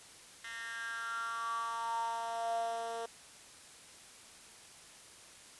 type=tone with high-pass filter sweep; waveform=10% pulse; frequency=230 Hz; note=A#3; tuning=23 cents flat; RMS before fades=-38 dBFS; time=0.44-3.06 s; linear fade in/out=5 ms; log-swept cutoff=2000 to 530 Hz; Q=7.4; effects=white hiss -55 dBFS RMS until 5.59 s + resampled to 24000 Hz